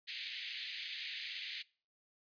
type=band-pass noise; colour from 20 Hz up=white; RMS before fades=-44 dBFS; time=0.07-1.63 s; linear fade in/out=20 ms; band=1900 to 4400 Hz; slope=48 dB/octave; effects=noise-tail reverb RT60 0.4 s tail -23 dB re dry + resampled to 11025 Hz